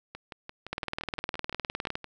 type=two click trains; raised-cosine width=0.3 ms; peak=-15 / -23 dBFS; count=25 / 12; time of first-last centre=0.73-1.954 / 0.15-2.043 s; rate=19.6 / 5.81 Hz; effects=none